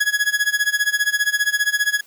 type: tone with tremolo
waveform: 40% pulse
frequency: 1676 Hz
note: G#6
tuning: 15 cents sharp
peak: -13 dBFS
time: 0-2.01 s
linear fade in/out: 10 ms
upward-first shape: sine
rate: 15 Hz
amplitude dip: 90%
effects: white hiss -51 dBFS RMS until 2.06 s + high-pass 100 Hz 12 dB/octave